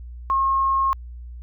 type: tone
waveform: sine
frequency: 1079 Hz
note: C#6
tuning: 47 cents flat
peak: -17 dBFS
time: 0.3-0.93 s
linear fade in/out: 0 ms
effects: added 60 Hz sine -34 dBFS peak until 1.42 s